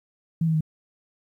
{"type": "tone with pitch steps", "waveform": "sine", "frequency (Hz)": [164.2, 160.26, 156.42], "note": ["E3", "E3", "D#3"], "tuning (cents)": [-6, -49, 10], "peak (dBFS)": -19, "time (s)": [0.41, 0.608], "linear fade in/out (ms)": 5, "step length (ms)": 66, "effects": ["10-bit"]}